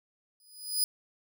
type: tone with exponential growth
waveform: 15% pulse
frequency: 4974 Hz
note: D#8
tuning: 1 cent flat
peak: -16 dBFS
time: 0.4-0.84 s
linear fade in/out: 1 ms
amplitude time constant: 94 ms
effects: none